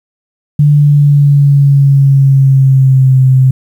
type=tone with pitch glide; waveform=sine; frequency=146.83 to 130.81 Hz; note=D3 to C3; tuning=0 to 0 cents; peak=-3 dBFS; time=0.59-3.51 s; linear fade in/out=5 ms; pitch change=-200 cents; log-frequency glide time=0.71-3.19 s; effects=7-bit